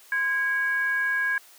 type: tone with frequency modulation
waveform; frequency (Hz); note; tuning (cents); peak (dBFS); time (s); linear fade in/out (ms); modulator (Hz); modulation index
sine; 1643; G#6; -19; -22; 0.12-1.38; 2; 610; 0.39
effects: white hiss -52 dBFS RMS until 1.58 s + high-pass 400 Hz 12 dB/octave